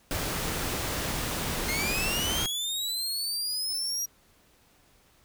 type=noise; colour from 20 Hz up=pink; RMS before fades=-31 dBFS; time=0.11-2.46 s; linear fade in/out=0 ms
type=linear sweep; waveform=sawtooth; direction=up; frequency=2093 to 5750 Hz; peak=-26 dBFS; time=1.68-4.06 s; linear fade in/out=10 ms
effects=pink hiss -62 dBFS RMS until 5.24 s